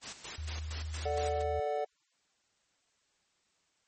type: noise with tremolo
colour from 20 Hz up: white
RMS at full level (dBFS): -40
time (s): 0.01-1.44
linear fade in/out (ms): 50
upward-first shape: square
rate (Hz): 4.3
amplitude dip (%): 70
type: tone with pitch glide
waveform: sine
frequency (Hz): 77.78 to 78.77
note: D#2 to D#2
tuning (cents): 0 to +22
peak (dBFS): -36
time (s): 0.38-1.6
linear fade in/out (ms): 5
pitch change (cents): +22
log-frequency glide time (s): 0.75-1.39
type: chord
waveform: triangle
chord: D major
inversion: second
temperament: equal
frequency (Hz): 440 / 587.3 / 740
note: A4 / D5 / F#5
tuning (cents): 0 / 0 / 0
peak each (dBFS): -33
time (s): 1.05-1.85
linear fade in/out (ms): 10
effects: white hiss -74 dBFS RMS until 3.87 s + MP3 32 kbps